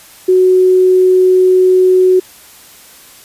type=tone; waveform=sine; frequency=370 Hz; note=F#4; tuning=in tune; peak=-5 dBFS; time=0.28-2.2 s; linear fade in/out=10 ms; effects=white hiss -39 dBFS RMS until 3.24 s + resampled to 32000 Hz